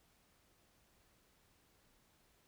silence, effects pink hiss -72 dBFS RMS until 2.47 s

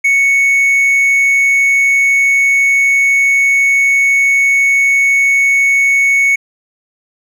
triangle tone, 2217 Hz, C#7, in tune, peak -6 dBFS, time 0.04-6.36 s, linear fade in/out 10 ms, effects none

